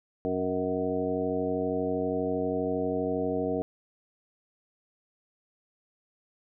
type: harmonic tone with a mistuned harmonic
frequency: 92.5 Hz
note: F#2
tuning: in tune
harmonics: 1 / 2 / 3 / 4 / 5 / 7 / 8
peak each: -41 / -37 / -32 / -36 / -30 / -34 / -39 dBFS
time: 0.25-3.62 s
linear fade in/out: 0 ms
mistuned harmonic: 7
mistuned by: -26 cents
effects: none